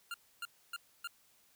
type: tone bursts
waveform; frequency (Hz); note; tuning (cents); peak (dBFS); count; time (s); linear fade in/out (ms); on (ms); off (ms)
25% pulse; 1396.9; F6; 0; -35; 4; 0.11-1.074; 2; 31; 280
effects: white hiss -68 dBFS RMS until 1.55 s